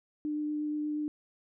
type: tone with vibrato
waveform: sine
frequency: 300 Hz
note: D4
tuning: 37 cents sharp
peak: -30 dBFS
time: 0.25-1.08 s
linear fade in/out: 0 ms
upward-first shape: triangle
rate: 8.4 Hz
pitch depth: 10 cents each way
effects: none